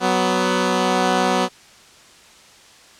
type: tone pair together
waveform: 10% pulse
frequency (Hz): 186.24 / 248.6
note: F#3 / B3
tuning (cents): +12 / +12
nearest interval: perfect fourth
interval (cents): 500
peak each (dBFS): -11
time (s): 0-1.49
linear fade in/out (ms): 50
effects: white hiss -47 dBFS RMS until 2.99 s + low-pass 7000 Hz 12 dB/octave

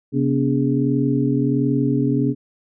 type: tone cluster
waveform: sine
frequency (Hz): 133.5 / 244.1 / 285.5 / 413.8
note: C3 / B3 / D4 / G#4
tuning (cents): +35 / -20 / -49 / -6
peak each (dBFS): -21 / -21 / -20 / -26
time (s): 0.12-2.35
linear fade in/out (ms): 50
effects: none

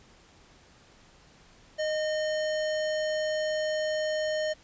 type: tone with sample-and-hold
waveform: sine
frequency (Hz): 618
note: D#5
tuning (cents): -12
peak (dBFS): -26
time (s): 1.78-4.54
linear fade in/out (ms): 20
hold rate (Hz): 2450
effects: pink hiss -57 dBFS RMS until 4.63 s + resampled to 16000 Hz

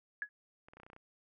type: tone with exponential decay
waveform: sine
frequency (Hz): 1684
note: G#6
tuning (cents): +24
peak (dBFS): -30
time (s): 0.22-0.29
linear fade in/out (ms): 1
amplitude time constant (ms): 15
type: clicks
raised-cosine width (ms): 0.5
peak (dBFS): -39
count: 9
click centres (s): 0.685 / 0.735 / 0.77 / 0.8 / 0.833 / 0.865 / 0.901 / 0.932 / 0.964
effects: none

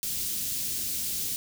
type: band-stop noise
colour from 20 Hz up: white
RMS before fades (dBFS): -31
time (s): 0.03-1.36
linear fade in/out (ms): 0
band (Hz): 260 to 3900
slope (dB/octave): 12
effects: none

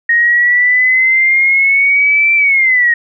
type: exponential two-way sweep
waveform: sine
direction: up then down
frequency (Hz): 1864.7 to 2349 to 1864.7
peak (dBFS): -7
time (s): 0.09-2.94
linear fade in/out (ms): 5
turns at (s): 2.35
effects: none

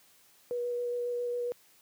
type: tone with vibrato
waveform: sine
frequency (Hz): 484.4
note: B4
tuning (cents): -34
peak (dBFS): -30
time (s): 0.51-1.52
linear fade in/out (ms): 0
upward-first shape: square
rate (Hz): 7.3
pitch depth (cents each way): 8
effects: white hiss -62 dBFS RMS until 1.81 s + high-pass 100 Hz 12 dB/octave

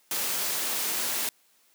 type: noise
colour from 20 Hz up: white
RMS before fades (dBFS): -29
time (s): 0.11-1.29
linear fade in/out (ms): 2
effects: white hiss -64 dBFS RMS until 1.74 s + high-pass 200 Hz 12 dB/octave

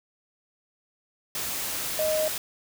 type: tone in noise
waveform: sine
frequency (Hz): 622.3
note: D#5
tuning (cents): 0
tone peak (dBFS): -23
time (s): 1.99-2.28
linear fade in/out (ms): 2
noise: white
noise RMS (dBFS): -31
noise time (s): 1.35-2.38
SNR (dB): +5
effects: none

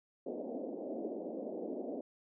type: band-pass noise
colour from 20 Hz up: pink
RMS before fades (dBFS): -41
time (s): 0.26-2.01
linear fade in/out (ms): 5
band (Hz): 230 to 650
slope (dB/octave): 48
effects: none

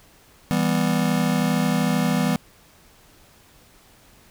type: chord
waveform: square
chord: E minor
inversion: none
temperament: just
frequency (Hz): 164.81 / 197.78 / 247.2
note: E3 / G3 / B3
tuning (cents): 0 / +16 / +2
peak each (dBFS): -24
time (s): 0.51-2.36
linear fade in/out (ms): 0
effects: pink hiss -53 dBFS RMS until 4.3 s

